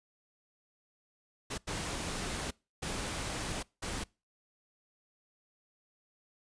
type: noise bursts at uneven times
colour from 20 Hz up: pink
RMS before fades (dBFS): -37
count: 4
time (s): 1.5-1.58 / 1.67-2.51 / 2.82-3.63 / 3.82-4.04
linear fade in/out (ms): 10
effects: noise-tail reverb RT60 0.3 s tail -25 dB re dry + resampled to 22050 Hz

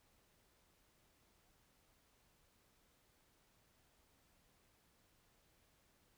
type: silence
effects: pink hiss -74 dBFS RMS until 6.17 s

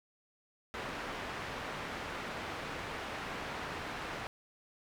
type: low-pass noise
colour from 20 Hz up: white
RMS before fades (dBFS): -41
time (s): 0.74-4.27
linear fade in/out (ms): 0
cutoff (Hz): 1800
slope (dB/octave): 12
effects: none

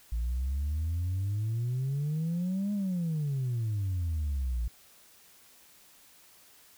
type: exponential two-way sweep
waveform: sine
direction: up then down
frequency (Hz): 55.6 to 207.7 to 55.6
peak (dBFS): -26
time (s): 0.12-4.68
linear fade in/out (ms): 5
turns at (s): 2.73
effects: tanh soft clip ceiling -26 dBFS + white hiss -58 dBFS RMS until 6.77 s

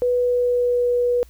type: tone with pitch glide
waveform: sine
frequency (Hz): 492.4 to 487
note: B4 to B4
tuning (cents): -5 to -24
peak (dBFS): -16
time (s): 0.02-1.23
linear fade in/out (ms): 0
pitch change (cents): -19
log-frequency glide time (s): 0.12-0.89
effects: added 60 Hz sine -45 dBFS peak until 1.29 s + white hiss -56 dBFS RMS until 1.29 s

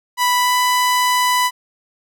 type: tone with pitch glide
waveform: sawtooth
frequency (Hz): 987.8 to 994.7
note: B5 to B5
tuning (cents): 0 to +12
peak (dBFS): -10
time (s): 0.17-1.51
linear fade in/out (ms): 50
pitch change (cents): +12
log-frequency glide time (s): 0.36-0.56
effects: none

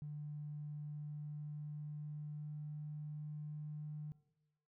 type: tone with pitch glide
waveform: triangle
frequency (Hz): 148.6 to 150.67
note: D3 to D3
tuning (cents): +21 to +45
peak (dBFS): -39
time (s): 0.02-4.12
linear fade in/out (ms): 0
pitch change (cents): +24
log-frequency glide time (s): 0.78-3.87
effects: noise-tail reverb RT60 0.9 s tail -21 dB re dry + tanh soft clip ceiling -41 dBFS

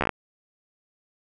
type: slowing click train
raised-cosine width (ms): 0.5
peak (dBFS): -8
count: 6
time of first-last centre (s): 0.01-0.093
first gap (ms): 13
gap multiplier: 1.12
effects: none

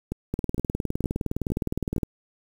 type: two click trains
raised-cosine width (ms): 3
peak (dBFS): -15 / -13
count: 5 / 34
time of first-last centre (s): 0.12-1.963 / 0.34-2.032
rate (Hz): 2.17 / 19.5
effects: 7-bit

